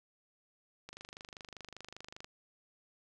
click train, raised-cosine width 0.2 ms, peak -29 dBFS, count 35, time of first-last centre 0.89-2.245 s, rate 25.1 Hz, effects none

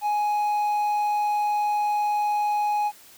triangle tone, 834 Hz, G#5, 7 cents sharp, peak -19 dBFS, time 0.01-2.92 s, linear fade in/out 50 ms, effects white hiss -50 dBFS RMS until 3.17 s + high-pass 60 Hz 12 dB/octave

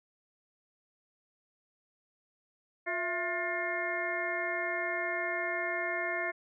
harmonic tone with a mistuned harmonic, 354.8 Hz, F4, 27 cents sharp, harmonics 1 / 2 / 3 / 4 / 5 / 6, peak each -40 / -36 / -42 / -42 / -36 / -36 dBFS, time 2.86-6.32 s, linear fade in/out 20 ms, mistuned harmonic 2, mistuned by -100 cents, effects none

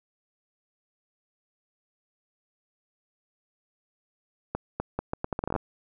accelerating click train, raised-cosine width 1 ms, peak -14 dBFS, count 14, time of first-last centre 4.55-5.562 s, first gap 250 ms, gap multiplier 0.76, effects none

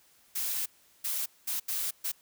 blue noise bursts at uneven times, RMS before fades -32 dBFS, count 5, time 0.35-0.66 / 1.04-1.26 / 1.47-1.6 / 1.68-1.91 / 2.04-2.12 s, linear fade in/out 10 ms, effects white hiss -63 dBFS RMS until 2.21 s

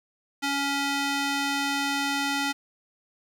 square tone with band-pass filter, 280 Hz, C#4, 18 cents sharp, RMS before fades -27 dBFS, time 0.42-2.53 s, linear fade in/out 20 ms, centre 3000 Hz, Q 0.5, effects 8-bit

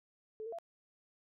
sine tone with pitch steps, 435.7 / 457.5 / 675 Hz, A4 / A#4 / E5, -17 / -32 / +41 cents, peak -40 dBFS, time 0.4-0.586 s, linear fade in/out 0 ms, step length 62 ms, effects none

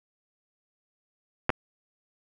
clicks, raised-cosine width 0.5 ms, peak -6 / -10 dBFS, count 2, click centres 1.494 / 1.502 s, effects none

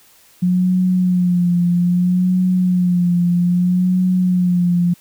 sine tone with vibrato, 179.1 Hz, F3, 44 cents sharp, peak -12 dBFS, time 0.42-4.94 s, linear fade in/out 10 ms, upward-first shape sine, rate 0.62 Hz, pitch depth 43 cents each way, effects white hiss -50 dBFS RMS until 5 s

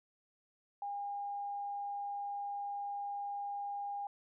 sine tone, 809 Hz, G#5, 46 cents flat, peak -37 dBFS, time 0.82-4.07 s, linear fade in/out 2 ms, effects none

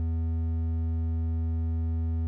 triangle tone with hard clipping, 81.8 Hz, E2, 13 cents flat, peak -27 dBFS, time 0-2.27 s, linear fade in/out 0 ms, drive 10 dB, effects none

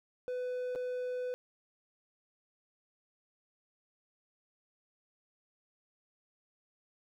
triangle tone with dropouts, 499.8 Hz, B4, 21 cents sharp, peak -32 dBFS, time 0.28-1.34 s, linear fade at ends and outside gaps 0 ms, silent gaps 0.751-0.758 s, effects none

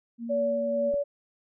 sine tone with vibrato, 233.1 Hz, A#3, in tune, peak -32 dBFS, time 0.18-0.93 s, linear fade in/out 50 ms, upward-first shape triangle, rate 11 Hz, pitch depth 12 cents each way
sine tone with tremolo, 571 Hz, D5, 49 cents flat, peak -23 dBFS, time 0.29-1.04 s, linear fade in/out 20 ms, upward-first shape sine, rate 2.1 Hz, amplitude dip 30%
clicks, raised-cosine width 2 ms, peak -29 dBFS, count 2, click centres 0.939 / 0.943 s
effects none

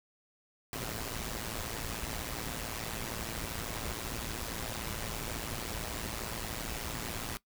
pink noise with amplitude modulation, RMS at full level -35 dBFS, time 0.73-7.37 s, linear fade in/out 0 ms, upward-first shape sine, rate 113 Hz, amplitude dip 75%, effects noise-tail reverb RT60 0.1 s tail -19 dB re dry

